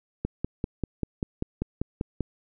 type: click train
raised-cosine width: 3 ms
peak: -14 dBFS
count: 11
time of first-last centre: 0.25-2.207 s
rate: 5.11 Hz
effects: none